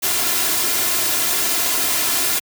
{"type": "noise with comb filter", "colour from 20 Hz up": "white", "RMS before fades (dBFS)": -19, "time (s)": [0.02, 2.4], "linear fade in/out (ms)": 20, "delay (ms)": 2.9, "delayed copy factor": 0.6, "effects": ["high-pass 100 Hz 12 dB/octave"]}